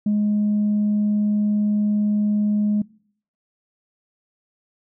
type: tone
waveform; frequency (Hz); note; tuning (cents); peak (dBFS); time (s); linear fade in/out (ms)
sine; 208.8; G#3; +10; -15; 0.06-2.82; 5
effects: noise-tail reverb RT60 0.6 s tail -24 dB re dry + tanh soft clip ceiling -14 dBFS